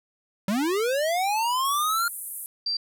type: linear sweep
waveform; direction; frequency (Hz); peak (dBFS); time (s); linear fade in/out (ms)
square; up; 185 to 1414; -23; 0.48-2.08; 2
type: band-pass noise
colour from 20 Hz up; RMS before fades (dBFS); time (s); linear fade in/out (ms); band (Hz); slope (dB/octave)
pink; -36; 1.65-2.46; 0; 9500 to 13000; 48
type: tone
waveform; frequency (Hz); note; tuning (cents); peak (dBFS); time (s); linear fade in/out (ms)
sine; 4699; D8; 0; -24; 2.66-2.77; 5
effects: none